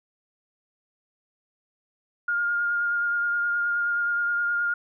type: tone with vibrato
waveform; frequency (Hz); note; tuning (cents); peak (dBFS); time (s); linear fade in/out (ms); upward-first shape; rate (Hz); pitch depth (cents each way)
sine; 1414; F6; +21; -22; 2.28-4.74; 5; triangle; 9.5; 17
effects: none